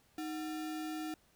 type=tone with sample-and-hold; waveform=sine; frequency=311.9 Hz; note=D#4; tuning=4 cents sharp; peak=-37 dBFS; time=0.18-1.14 s; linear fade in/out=2 ms; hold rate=1050 Hz; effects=pink hiss -69 dBFS RMS until 1.35 s